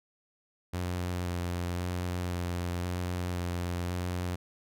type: tone with vibrato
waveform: sawtooth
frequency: 88.6 Hz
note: F2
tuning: 25 cents sharp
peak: -27 dBFS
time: 0.73-4.36 s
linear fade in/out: 10 ms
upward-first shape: square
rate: 0.95 Hz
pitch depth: 14 cents each way
effects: none